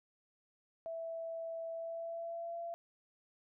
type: tone with pitch glide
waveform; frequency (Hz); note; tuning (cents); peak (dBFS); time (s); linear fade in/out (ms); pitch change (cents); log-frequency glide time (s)
sine; 659.3 to 679.4; E5 to F5; 0 to -48; -39; 0.86-2.74; 0; +52; 1.71-2.59
effects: none